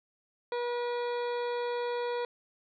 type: harmonic tone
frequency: 482.7 Hz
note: B4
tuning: 40 cents flat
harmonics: 1 / 2 / 3 / 4 / 5 / 7 / 8 / 9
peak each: -31 / -37 / -45 / -47 / -48 / -50 / -53 / -53 dBFS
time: 0.52-2.25 s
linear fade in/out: 2 ms
effects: none